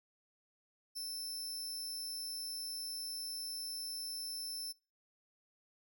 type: tone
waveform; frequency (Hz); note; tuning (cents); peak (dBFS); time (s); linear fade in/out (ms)
sawtooth; 5310; E8; +12; -37; 0.95-4.73; 20
effects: noise-tail reverb RT60 0.3 s tail -24 dB re dry